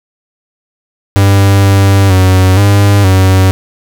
45% pulse tone with pitch steps, 98.8 / 98.2 / 93.5 / 100.8 / 94.5 Hz, G2 / G2 / F#2 / G2 / F#2, +14 / +4 / +19 / +49 / +37 cents, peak -4 dBFS, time 1.16-3.51 s, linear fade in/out 0 ms, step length 470 ms, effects none

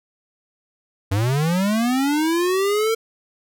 square linear sweep, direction up, 92.5 to 455.7 Hz, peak -18 dBFS, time 1.11-2.95 s, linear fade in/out 10 ms, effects none

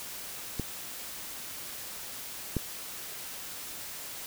clicks, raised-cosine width 3 ms, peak -18 / -15 dBFS, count 2, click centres 0.597 / 2.567 s, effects white hiss -41 dBFS RMS until 4.26 s

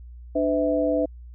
sine tone cluster, 296.9 / 508 / 650 Hz, D4 / B4 / E5, +19 / +49 / -24 cents, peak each -24 dBFS, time 0.35-1.06 s, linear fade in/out 10 ms, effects added 60 Hz sine -39 dBFS peak until 1.34 s

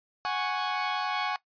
sawtooth chord, F# suspended second, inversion none, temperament equal, 740 / 830.6 / 1108.7 Hz, F#5 / G#5 / C#6, 0 / 0 / 0 cents, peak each -29 / -28 / -28 dBFS, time 0.25-1.36 s, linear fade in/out 0 ms, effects noise-tail reverb RT60 0.1 s tail -19 dB re dry + resampled to 11025 Hz

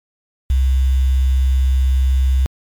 sine tone with quantisation, 65.41 Hz, C2, in tune, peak -11 dBFS, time 0.5-2.46 s, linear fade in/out 0 ms, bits 6, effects MP3 96 kbps

